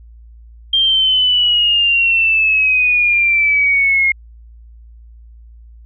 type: exponential sweep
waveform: sine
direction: down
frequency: 3193 to 2141 Hz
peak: -10 dBFS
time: 0.73-4.12 s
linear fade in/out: 5 ms
effects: added 57 Hz sine -37 dBFS peak until 5.85 s